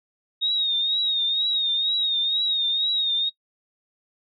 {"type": "tone with vibrato", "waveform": "sine", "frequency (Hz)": 3737, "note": "A#7", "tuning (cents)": 4, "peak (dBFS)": -20, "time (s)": [0.41, 3.3], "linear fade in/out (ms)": 20, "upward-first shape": "triangle", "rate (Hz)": 2.1, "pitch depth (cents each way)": 79, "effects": ["noise-tail reverb RT60 0.1 s tail -21 dB re dry"]}